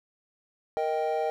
triangle chord, Eb major, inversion second, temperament equal with one note detuned, 466.2 / 625.9 / 784 Hz, Bb4 / Eb5 / G5, 0 / +10 / 0 cents, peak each -28 dBFS, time 0.77-1.3 s, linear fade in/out 0 ms, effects none

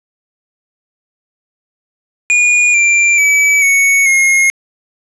square tone with pitch steps, 2442 / 2366 / 2292 / 2220 / 2151 Hz, D#7 / D7 / D7 / C#7 / C7, -33 / +12 / -43 / +2 / +47 cents, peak -8 dBFS, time 2.3-4.5 s, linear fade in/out 0 ms, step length 440 ms, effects resampled to 24000 Hz + 8-bit

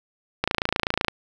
click train, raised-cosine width 0.3 ms, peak -5 dBFS, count 19, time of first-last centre 0.44-1.083 s, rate 28 Hz, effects none

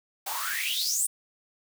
white noise with high-pass filter sweep, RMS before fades -29 dBFS, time 0.26-1.07 s, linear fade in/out 10 ms, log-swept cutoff 700 to 9300 Hz, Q 9.6, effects none

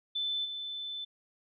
sine tone with level steps, 3520 Hz, A7, in tune, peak -30 / -36 dBFS, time 0.15-1.05 s, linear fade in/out 10 ms, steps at 0.44 s, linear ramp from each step 20 ms, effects none

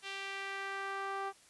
sawtooth tone with band-pass filter sweep, 392 Hz, G4, in tune, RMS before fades -40 dBFS, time 0.02-1.33 s, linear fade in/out 50 ms, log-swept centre 3000 to 980 Hz, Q 1.6, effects white hiss -62 dBFS RMS until 1.49 s + resampled to 24000 Hz

